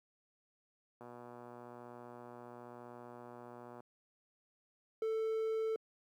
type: click train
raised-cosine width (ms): 1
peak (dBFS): -37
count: 339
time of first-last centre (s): 1.01-3.803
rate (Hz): 121
type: tone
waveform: triangle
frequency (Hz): 442.8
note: A4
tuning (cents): +11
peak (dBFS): -31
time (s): 5.02-5.76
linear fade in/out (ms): 2
effects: high-pass 150 Hz 12 dB/octave + 12-bit